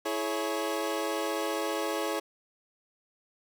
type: chord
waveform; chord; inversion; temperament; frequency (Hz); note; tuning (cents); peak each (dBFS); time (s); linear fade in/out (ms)
25% pulse; C# minor; first; equal with one note detuned; 329.6 / 424.3 / 554.4; E4 / G#4 / C#5; 0 / +37 / 0; -30; 0.05-2.2; 10
effects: none